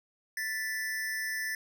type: tone pair together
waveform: square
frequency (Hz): 1757.2 / 1978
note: A6 / B6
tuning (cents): -3 / +2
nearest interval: major second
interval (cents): 205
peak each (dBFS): -34 / -38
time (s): 0.37-1.55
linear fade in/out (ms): 2
effects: none